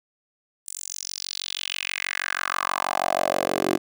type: tone with high-pass filter sweep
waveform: 10% pulse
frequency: 46.25 Hz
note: F#1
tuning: in tune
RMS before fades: -27 dBFS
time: 0.66-3.78 s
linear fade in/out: 20 ms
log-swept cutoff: 8500 to 350 Hz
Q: 3.6
effects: none